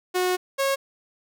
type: tone pair in turn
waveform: sawtooth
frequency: 364.7 / 546.4 Hz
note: F#4 / C#5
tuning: -25 / -25 cents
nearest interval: perfect fifth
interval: 700 cents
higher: second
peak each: -17 dBFS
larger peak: neither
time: 0.14-0.37 / 0.58-0.76 s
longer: first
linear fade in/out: 20 ms
effects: none